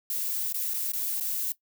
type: noise with dropouts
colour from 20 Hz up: violet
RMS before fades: -30 dBFS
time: 0.1-1.52 s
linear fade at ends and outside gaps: 1 ms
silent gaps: 0.525-0.543 / 0.737-0.741 / 0.919-0.934 / 1.199-1.208 s
effects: noise-tail reverb RT60 0.1 s tail -17 dB re dry